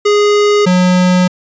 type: tone pair in turn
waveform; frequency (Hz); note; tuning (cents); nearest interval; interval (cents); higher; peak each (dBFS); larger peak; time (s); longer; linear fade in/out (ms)
square; 413.9 / 181.52; G#4 / F#3; -6 / -33; octave + major second; 1427; first; -8 / -8; neither; 0.05-0.66 / 0.66-1.28; second; 10
effects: resampled to 16000 Hz